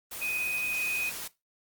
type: tone in noise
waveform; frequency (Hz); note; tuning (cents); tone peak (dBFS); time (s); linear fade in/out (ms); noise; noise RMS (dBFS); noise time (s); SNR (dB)
sine; 2500; D#7; +8; -29; 0.21-1.1; 10; white; -38; 0.11-1.28; +6
effects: noise-tail reverb RT60 0.2 s tail -17 dB re dry + Opus 24 kbps